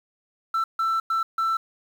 sine tone bursts at uneven times, 1333 Hz, E6, 19 cents sharp, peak -18 dBFS, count 4, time 0.54-0.64 / 0.79-1 / 1.1-1.23 / 1.38-1.57 s, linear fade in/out 5 ms, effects tanh soft clip ceiling -20 dBFS + 8-bit

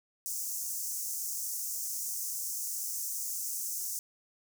pink high-pass noise, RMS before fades -36 dBFS, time 0.26-3.99 s, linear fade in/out 0 ms, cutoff 5800 Hz, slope 48 dB/octave, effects none

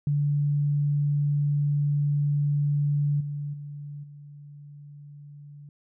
sine tone with level steps, 145.1 Hz, D3, 21 cents flat, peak -21 / -29 / -35 / -42 dBFS, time 0.07-5.69 s, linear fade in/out 2 ms, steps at 3.2 / 3.53 / 4.03 s, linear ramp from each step 10 ms, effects none

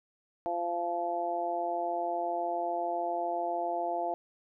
harmonic tone, 172.7 Hz, F3, 19 cents flat, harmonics 2 / 3 / 4 / 5, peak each -38 / -39 / -31 / -37 dBFS, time 0.46-4.14 s, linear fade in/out 0 ms, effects none

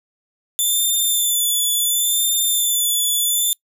5% pulse tone with vibrato, 3520 Hz, A7, in tune, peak -9 dBFS, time 0.59-3.53 s, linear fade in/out 0 ms, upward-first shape sine, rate 0.71 Hz, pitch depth 37 cents each way, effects noise-tail reverb RT60 0.1 s tail -24 dB re dry

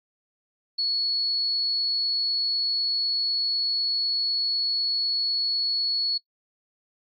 sine tone, 4384 Hz, C#8, 20 cents flat, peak -23 dBFS, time 0.78-6.18 s, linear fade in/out 10 ms, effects noise-tail reverb RT60 0.1 s tail -21 dB re dry + AAC 48 kbps

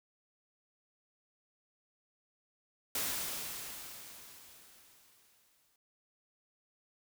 white noise with exponential decay, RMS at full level -34 dBFS, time 2.95-5.76 s, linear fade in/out 2 ms, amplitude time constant 610 ms, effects none

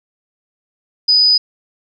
sine tone, 4978 Hz, D#8, in tune, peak -8 dBFS, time 1.08-1.38 s, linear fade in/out 10 ms, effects none

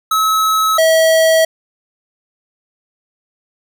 square tone pair in turn, 1291 / 645.5 Hz, E6 / E5, -37 / -37 cents, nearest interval octave, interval 1200 cents, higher first, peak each -12 / -9 dBFS, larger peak second, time 0.11-0.78 / 0.78-1.45 s, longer neither, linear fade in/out 5 ms, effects none

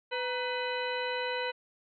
harmonic tone with a mistuned harmonic, 500 Hz, B4, 21 cents sharp, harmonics 1 / 2 / 3 / 4 / 5 / 6 / 8, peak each -34 / -37 / -39 / -40 / -41 / -42 / -43 dBFS, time 0.11-1.52 s, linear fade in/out 20 ms, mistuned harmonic 2, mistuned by -88 cents, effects none

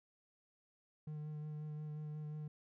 triangle tone with vibrato, 151.7 Hz, D#3, 44 cents flat, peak -40 dBFS, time 1.07-2.48 s, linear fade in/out 5 ms, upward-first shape sine, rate 5.6 Hz, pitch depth 16 cents each way, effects none

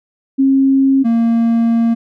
sine / triangle tone pair in turn, 270 / 230.7 Hz, C#4 / A#3, -45 / -18 cents, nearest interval minor third, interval 273 cents, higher first, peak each -8 dBFS, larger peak neither, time 0.38-1.04 / 1.04-1.95 s, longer second, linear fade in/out 20 ms, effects none

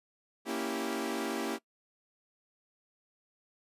sawtooth chord, A# diminished seventh, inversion none, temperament equal with one note detuned, 233.1 / 279.1 / 329.6 / 392 Hz, A#3 / C#4 / E4 / G4, 0 / +12 / 0 / 0 cents, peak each -34 dBFS, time 0.45-1.59 s, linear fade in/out 50 ms, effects noise-tail reverb RT60 0.1 s tail -21 dB re dry + resampled to 32000 Hz

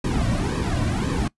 brown noise with flanger, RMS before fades -23 dBFS, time 0.04-1.28 s, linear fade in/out 5 ms, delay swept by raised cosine 1.4 to 2.4 ms, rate 1.9 Hz, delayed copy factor -0.8, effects noise-tail reverb RT60 0.1 s tail -21 dB re dry + resampled to 24000 Hz

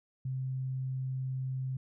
sine tone, 130.81 Hz, C3, in tune, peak -32 dBFS, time 0.25-1.77 s, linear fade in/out 5 ms, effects none

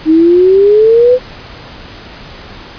sine exponential sweep, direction up, 310 to 512 Hz, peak -3 dBFS, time 0.05-1.19 s, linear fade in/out 50 ms, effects pink hiss -31 dBFS RMS until 2.78 s + resampled to 11025 Hz

